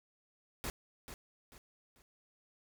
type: noise with echo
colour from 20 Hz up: pink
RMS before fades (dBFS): -39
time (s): 0.64-0.7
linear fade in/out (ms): 0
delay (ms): 440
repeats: 3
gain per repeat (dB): -9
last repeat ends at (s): 2.02
effects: none